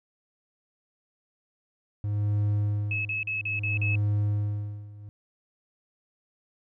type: tone with tremolo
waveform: triangle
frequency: 103.6 Hz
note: G#2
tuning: 4 cents flat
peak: -20 dBFS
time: 2.04-5.09 s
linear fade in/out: 0 ms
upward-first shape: sine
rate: 0.6 Hz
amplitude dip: 90%
type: tone bursts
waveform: sine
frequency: 2586 Hz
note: E7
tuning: 34 cents flat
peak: -27 dBFS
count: 6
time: 2.91-3.955 s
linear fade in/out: 2 ms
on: 140 ms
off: 41 ms
effects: none